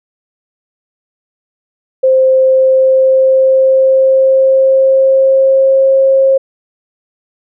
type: tone with pitch glide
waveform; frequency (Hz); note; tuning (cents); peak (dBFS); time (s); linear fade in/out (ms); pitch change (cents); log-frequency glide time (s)
sine; 523.3 to 536.5; C5 to C5; 0 to +43; -5; 2.03-6.38; 10; +43; 2.26-5.93
effects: none